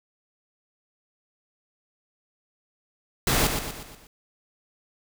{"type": "noise with echo", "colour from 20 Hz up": "pink", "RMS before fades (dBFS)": -22, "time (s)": [3.27, 3.47], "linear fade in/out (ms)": 2, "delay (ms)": 120, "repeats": 5, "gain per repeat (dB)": -6, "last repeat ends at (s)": 4.07, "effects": []}